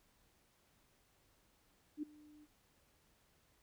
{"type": "tone with ADSR envelope", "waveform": "sine", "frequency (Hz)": 300, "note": "D4", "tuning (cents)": 37, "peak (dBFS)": -36, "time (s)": [1.97, 2.47], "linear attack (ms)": 58, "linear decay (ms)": 8, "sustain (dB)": -22, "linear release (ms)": 35, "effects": ["pink hiss -73 dBFS RMS until 3.62 s"]}